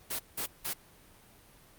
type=noise bursts; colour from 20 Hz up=white; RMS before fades=-34 dBFS; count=3; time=0.1-0.736 s; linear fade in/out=10 ms; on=92 ms; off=180 ms; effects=pink hiss -58 dBFS RMS until 1.78 s + Opus 32 kbps